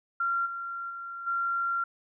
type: tone with level steps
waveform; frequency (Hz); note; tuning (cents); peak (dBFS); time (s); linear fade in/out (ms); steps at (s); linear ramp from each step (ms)
sine; 1377; F6; -25; -25 / -33 / -36 / -26; 0.2-1.84; 5; 0.45 / 0.89 / 1.26; 20
effects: none